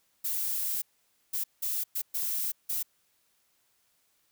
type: noise bursts at uneven times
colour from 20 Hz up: violet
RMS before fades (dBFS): -31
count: 6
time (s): 0.24-0.82 / 1.33-1.44 / 1.62-1.84 / 1.95-2.02 / 2.14-2.52 / 2.69-2.83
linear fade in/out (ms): 10
effects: white hiss -71 dBFS RMS until 4.31 s